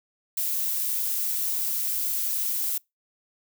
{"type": "noise", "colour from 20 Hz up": "violet", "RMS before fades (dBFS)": -27, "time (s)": [0.37, 2.78], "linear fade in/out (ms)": 5, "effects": ["noise-tail reverb RT60 0.2 s tail -25 dB re dry"]}